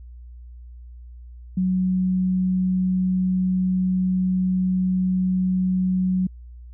sine tone, 185 Hz, F#3, in tune, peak -18 dBFS, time 1.57-6.27 s, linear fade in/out 5 ms, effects added 60 Hz sine -38 dBFS peak until 6.73 s

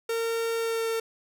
45% pulse tone with pitch glide, 457.8 to 452.8 Hz, A#4 to A4, -31 to +50 cents, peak -26 dBFS, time 0.09-1 s, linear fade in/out 5 ms, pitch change -19 cents, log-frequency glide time 0.56-0.87 s, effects none

